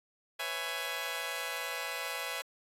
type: chord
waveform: 10% pulse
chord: C# minor seventh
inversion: third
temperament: just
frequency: 498.9 / 554.4 / 665.2 / 831.5 Hz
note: B4 / C#5 / E5 / G#5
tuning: +17 / 0 / +16 / +2 cents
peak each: -33 dBFS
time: 0.39-2.42 s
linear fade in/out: 10 ms
effects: AAC 48 kbps